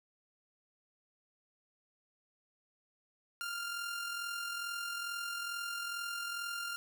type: tone with amplitude modulation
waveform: sawtooth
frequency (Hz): 1396.9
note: F6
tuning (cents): 0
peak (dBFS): -32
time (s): 3.41-6.76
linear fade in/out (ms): 0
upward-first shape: sine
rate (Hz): 42.3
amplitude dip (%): 40
effects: none